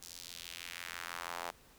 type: tone with high-pass filter sweep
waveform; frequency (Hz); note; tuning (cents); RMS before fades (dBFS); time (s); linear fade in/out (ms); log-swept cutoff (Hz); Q
sawtooth; 86.1; F2; -24; -45; 0.02-1.51; 5; 5800 to 750; 1.5
effects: pink hiss -62 dBFS RMS until 1.78 s